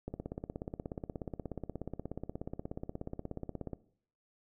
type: click train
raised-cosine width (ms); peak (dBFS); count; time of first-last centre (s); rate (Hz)
2; -25; 62; 0.08-3.733; 16.7
effects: noise-tail reverb RT60 0.6 s tail -19 dB re dry